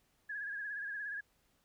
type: tone with vibrato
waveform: sine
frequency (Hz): 1661.2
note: G#6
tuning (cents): 0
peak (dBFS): -38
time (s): 0.29-1.21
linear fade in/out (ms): 10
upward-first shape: sine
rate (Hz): 17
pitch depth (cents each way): 60
effects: pink hiss -74 dBFS RMS until 1.64 s